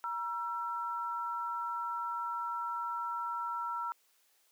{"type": "tone pair together", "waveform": "sine", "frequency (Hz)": [949.6, 1343], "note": ["A#5", "E6"], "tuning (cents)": [32, 32], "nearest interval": "tritone", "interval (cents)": 600, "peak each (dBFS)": [-37, -36], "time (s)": [0.04, 3.92], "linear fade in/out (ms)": 0, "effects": ["white hiss -70 dBFS RMS until 4.51 s", "high-pass 400 Hz 12 dB/octave"]}